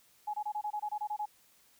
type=tone bursts; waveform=sine; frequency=840 Hz; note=G#5; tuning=19 cents sharp; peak=-32 dBFS; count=11; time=0.27-1.258 s; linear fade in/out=10 ms; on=68 ms; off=24 ms; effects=white hiss -65 dBFS RMS until 1.79 s